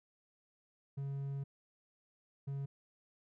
triangle tone bursts at uneven times, 138.59 Hz, C#3, in tune, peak -35 dBFS, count 2, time 0.97-1.44 / 2.47-2.66 s, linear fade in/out 10 ms, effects none

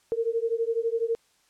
sine beating tone pair, 453.1 / 465.1 Hz, A#4 / A#4, -49 / -4 cents, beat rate 12 Hz, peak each -27 dBFS, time 0.12-1.15 s, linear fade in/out 0 ms, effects white hiss -65 dBFS RMS until 1.49 s + low-pass 9000 Hz 12 dB/octave

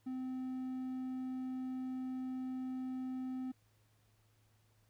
triangle tone, 257.7 Hz, C4, 26 cents flat, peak -36 dBFS, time 0.06-3.52 s, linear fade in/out 10 ms, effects added 107 Hz sine -70 dBFS peak until 4.89 s + pink hiss -75 dBFS RMS until 4.89 s

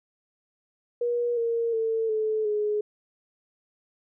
sine tone with pitch steps, 479.2 / 463.7 / 448.7 / 434.1 / 420.1 Hz, A#4 / A#4 / A4 / A4 / G#4, +48 / -9 / +34 / -23 / +20 cents, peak -23 dBFS, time 1.01-2.81 s, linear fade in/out 5 ms, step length 360 ms, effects none

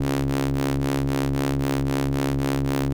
sawtooth ring-modulated tone, 69.3 Hz, C#2, in tune, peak -14 dBFS, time 0-2.93 s, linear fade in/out 5 ms, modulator 206 Hz, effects none

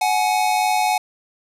square tone pair together, 740 / 843.3 Hz, F#5 / G#5, 0 / +26 cents, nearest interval major second, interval 226 cents, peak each -20 dBFS, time 0.01-0.98 s, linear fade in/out 5 ms, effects resampled to 32000 Hz + 8-bit

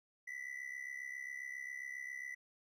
triangle ring-modulated tone, 1982 Hz, B6, 6 cents sharp, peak -38 dBFS, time 0.27-2.35 s, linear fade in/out 10 ms, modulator 33.7 Hz, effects none

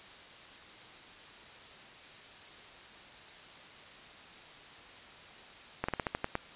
slowing click train, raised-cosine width 0.5 ms, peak -16 dBFS, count 8, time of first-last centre 5.84-6.354 s, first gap 45 ms, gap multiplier 1.16, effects white hiss -51 dBFS RMS until 6.55 s + resampled to 8000 Hz

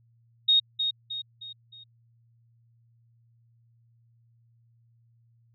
sine tone with echo, 3729 Hz, A#7, in tune, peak -17 dBFS, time 0.48-0.6 s, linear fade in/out 10 ms, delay 310 ms, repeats 4, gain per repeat -7 dB, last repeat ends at 1.84 s, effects added 116 Hz sine -60 dBFS peak until 5.54 s

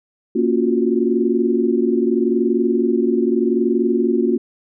sine chord, Gb major seventh, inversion first, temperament equal, 233.1 / 277.2 / 349.2 / 370 Hz, Bb3 / Db4 / F4 / Gb4, 0 / 0 / 0 / 0 cents, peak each -19 / -22 / -19 / -20 dBFS, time 0.35-4.38 s, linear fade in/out 10 ms, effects none

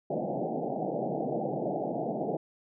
white band-pass noise, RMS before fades -32 dBFS, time 0.1-2.37 s, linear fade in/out 5 ms, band 130 to 790 Hz, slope 96 dB/octave, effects none

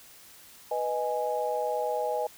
sine chord, G# minor, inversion first, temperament equal, 493.9 / 622.3 / 830.6 Hz, B4 / D#5 / G#5, 0 / 0 / 0 cents, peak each -31 dBFS, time 0.71-2.27 s, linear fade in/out 5 ms, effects white hiss -52 dBFS RMS until 2.37 s

